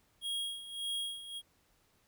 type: tone with tremolo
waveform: square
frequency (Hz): 3281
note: G#7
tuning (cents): -22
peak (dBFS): -34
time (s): 0.21-1.42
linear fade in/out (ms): 50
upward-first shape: sine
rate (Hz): 1.7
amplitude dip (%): 75
effects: pink hiss -71 dBFS RMS until 2.07 s